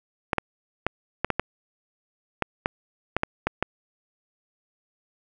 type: clicks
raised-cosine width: 0.5 ms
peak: -7 dBFS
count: 12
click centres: 0.332 / 0.383 / 0.866 / 1.246 / 1.303 / 1.396 / 2.423 / 2.659 / 3.166 / 3.234 / 3.47 / 3.626 s
effects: none